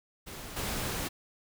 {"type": "noise with level steps", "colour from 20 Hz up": "pink", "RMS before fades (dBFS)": [-43, -34], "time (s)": [0.26, 1.09], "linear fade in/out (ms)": 20, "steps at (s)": 0.56, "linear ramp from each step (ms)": 10, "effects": []}